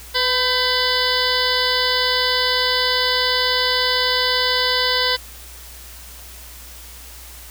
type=harmonic tone with a mistuned harmonic; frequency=501 Hz; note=B4; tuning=25 cents sharp; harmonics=1 / 2 / 3 / 4 / 6 / 7 / 8 / 9 / 10; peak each=-25 / -25 / -25 / -25 / -25 / -25 / -25 / -25 / -25 dBFS; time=0.14-5.17 s; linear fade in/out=20 ms; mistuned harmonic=3; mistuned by=+48 cents; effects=added 60 Hz sine -40 dBFS peak until 7.5 s + white hiss -40 dBFS RMS until 7.5 s